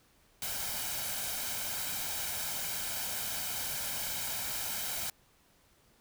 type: noise with comb filter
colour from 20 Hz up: white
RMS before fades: -36 dBFS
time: 0.42-5.1 s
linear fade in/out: 2 ms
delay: 1.3 ms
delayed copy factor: +0.55
effects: pink hiss -66 dBFS RMS until 6 s